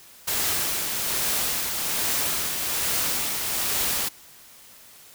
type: noise with tremolo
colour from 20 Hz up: white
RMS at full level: -24 dBFS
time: 0.27-4.09 s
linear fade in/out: 10 ms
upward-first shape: triangle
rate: 1.2 Hz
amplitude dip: 40%
effects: white hiss -49 dBFS RMS until 5.14 s